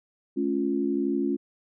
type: chord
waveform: sine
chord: A augmented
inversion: none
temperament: equal with one note detuned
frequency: 215.1 / 277.2 / 349.2 Hz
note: A3 / C#4 / E#4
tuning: -39 / 0 / 0 cents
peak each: -30 / -26 / -28 dBFS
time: 0.36-1.37 s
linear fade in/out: 20 ms
effects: none